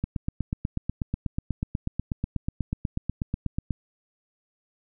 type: click train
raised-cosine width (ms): 5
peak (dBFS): -14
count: 31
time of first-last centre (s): 0.04-3.707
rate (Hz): 8.18
effects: none